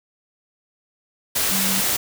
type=tone in noise; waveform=sine; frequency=192.1 Hz; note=G3; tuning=35 cents flat; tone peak=-26 dBFS; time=1.51-1.81 s; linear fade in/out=10 ms; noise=white; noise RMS=-21 dBFS; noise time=1.35-1.97 s; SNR=-8 dB; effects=none